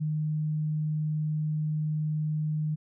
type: tone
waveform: sine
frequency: 153.5 Hz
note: D#3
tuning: 23 cents flat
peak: -26 dBFS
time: 0-2.76 s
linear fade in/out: 20 ms
effects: none